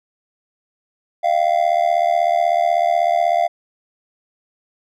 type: tone with amplitude modulation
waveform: triangle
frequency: 690 Hz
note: F5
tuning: 21 cents flat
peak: -8 dBFS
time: 1.23-3.48 s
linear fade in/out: 20 ms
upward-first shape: sine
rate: 76.2 Hz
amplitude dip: 90%
effects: none